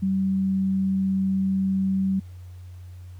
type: tone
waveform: sine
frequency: 191.7 Hz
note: G3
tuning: 38 cents flat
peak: -20 dBFS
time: 0.02-2.2 s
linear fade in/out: 10 ms
effects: added 90 Hz sine -38 dBFS peak until 3.19 s + pink hiss -60 dBFS RMS until 3.19 s